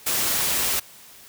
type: noise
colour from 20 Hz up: white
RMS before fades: -23 dBFS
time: 0.06-0.8 s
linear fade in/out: 10 ms
effects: white hiss -47 dBFS RMS until 1.28 s